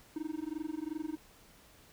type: tone with amplitude modulation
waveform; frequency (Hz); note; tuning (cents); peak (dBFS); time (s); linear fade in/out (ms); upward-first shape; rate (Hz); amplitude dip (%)
triangle; 311.1; D#4; 0; -30; 0.16-1.17; 2; sine; 22.7; 100
effects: pink hiss -60 dBFS RMS until 1.92 s